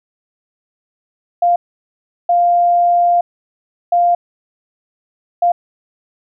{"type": "tone bursts at uneven times", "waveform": "sine", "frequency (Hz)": 698.5, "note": "F5", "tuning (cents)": 0, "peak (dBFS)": -9, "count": 4, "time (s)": [[1.42, 1.56], [2.29, 3.21], [3.92, 4.15], [5.42, 5.52]], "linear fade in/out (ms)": 5, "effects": []}